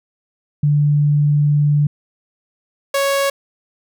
sine / sawtooth tone pair in turn, 146.83 / 554.4 Hz, D3 / C#5, 0 / 0 cents, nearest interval octave + major seventh, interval 2300 cents, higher second, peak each -11 dBFS, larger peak neither, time 0.63-1.87 / 2.94-3.3 s, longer first, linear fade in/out 5 ms, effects none

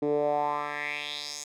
10% pulse tone with band-pass filter sweep, 146.83 Hz, D3, in tune, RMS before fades -30 dBFS, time 0.02-1.44 s, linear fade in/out 5 ms, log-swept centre 350 to 7000 Hz, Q 3.8, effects none

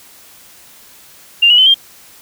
sine tone with pitch steps, 2794 / 2921 / 3054 / 3193 Hz, F7 / F#7 / G7 / G7, 0 / -23 / -46 / +31 cents, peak -5 dBFS, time 1.42-1.744 s, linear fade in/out 10 ms, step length 81 ms, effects white hiss -42 dBFS RMS until 2.21 s

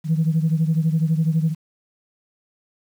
sine beating tone pair, 157.7 / 169.7 Hz, D#3 / F3, +24 / -49 cents, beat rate 12 Hz, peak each -17 / -21 dBFS, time 0.04-1.55 s, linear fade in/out 50 ms, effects tanh soft clip ceiling -11 dBFS + 8-bit

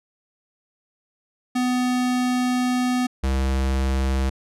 square tone pair in turn, 250 / 66.35 Hz, B3 / C2, +21 / +25 cents, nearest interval octave + major seventh, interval 2296 cents, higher first, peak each -20 dBFS, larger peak neither, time 1.55-3.07 / 3.23-4.3 s, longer first, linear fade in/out 10 ms, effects low-pass 10000 Hz 12 dB/octave

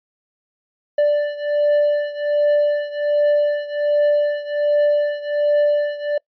triangle beating tone pair, 587.3 / 588.6 Hz, D5 / D5, 0 / +4 cents, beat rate 1.3 Hz, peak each -15 / -18 dBFS, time 0.98-6.18 s, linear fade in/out 5 ms, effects noise-tail reverb RT60 0.1 s tail -25 dB re dry + resampled to 11025 Hz

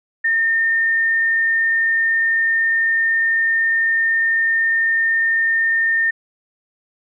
sine tone, 1818 Hz, A#6, 44 cents flat, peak -14 dBFS, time 0.24-6.11 s, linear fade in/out 10 ms, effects none

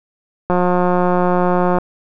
click train, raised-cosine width 1 ms, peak -3 dBFS, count 231, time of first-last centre 0.5-1.785 s, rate 179 Hz, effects none

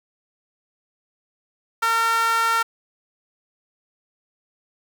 sawtooth tone with high-pass filter, 456.3 Hz, A#4, 37 cents flat, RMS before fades -20 dBFS, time 1.82-2.63 s, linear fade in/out 10 ms, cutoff 1200 Hz, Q 9.9, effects none

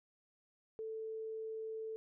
sine tone, 441.8 Hz, A4, 7 cents sharp, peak -40 dBFS, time 0.79-1.96 s, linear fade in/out 0 ms, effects none

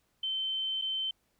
sine tone with dropouts, 3089 Hz, G7, 26 cents flat, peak -30 dBFS, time 0.23-1.11 s, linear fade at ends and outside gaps 5 ms, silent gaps 0.815-0.82 s, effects pink hiss -74 dBFS RMS until 1.39 s

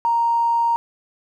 triangle tone with tanh clipping, 932.3 Hz, A#5, in tune, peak -15 dBFS, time 0.05-0.76 s, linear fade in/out 0 ms, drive 2 dB, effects none

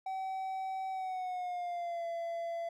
triangle tone with pitch glide, 763 to 675.8 Hz, G5 to E5, -47 to +43 cents, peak -33 dBFS, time 0.06-2.69 s, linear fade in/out 5 ms, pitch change -210 cents, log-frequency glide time 0.91-2.06 s, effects none

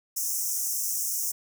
pink high-pass noise, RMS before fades -29 dBFS, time 0.16-1.32 s, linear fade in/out 10 ms, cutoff 5500 Hz, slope 96 dB/octave, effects none

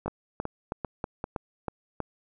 two click trains, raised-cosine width 1 ms, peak -16 / -17 dBFS, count 7 / 4, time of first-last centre 0.08-2.003 / 0.06-1.241 s, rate 3.12 / 2.54 Hz, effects none

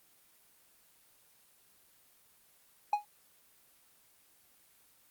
triangle tone with exponential decay, 830.6 Hz, G#5, in tune, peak -20 dBFS, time 2.93-3.05 s, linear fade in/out 2 ms, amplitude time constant 25 ms, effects white hiss -65 dBFS RMS until 5.1 s + Opus 24 kbps

